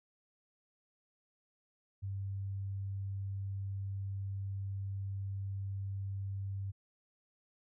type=tone; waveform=sine; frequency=98 Hz; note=G2; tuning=in tune; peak=-36 dBFS; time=2.02-6.72 s; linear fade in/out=20 ms; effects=none